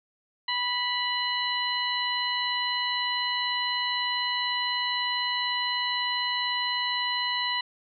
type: harmonic tone with a mistuned harmonic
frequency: 984 Hz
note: B5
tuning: 7 cents flat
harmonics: 1 / 2 / 3 / 4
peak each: -31 / -31 / -31 / -31 dBFS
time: 0.48-7.61 s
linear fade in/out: 5 ms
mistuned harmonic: 4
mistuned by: +49 cents
effects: none